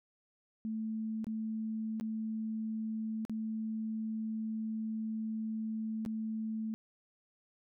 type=tone with dropouts; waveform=sine; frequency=220 Hz; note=A3; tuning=in tune; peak=-34 dBFS; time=0.65-6.74 s; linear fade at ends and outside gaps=0 ms; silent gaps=1.244-1.268 / 1.999-2.01 / 3.251-3.296 / 6.051-6.061 s; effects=none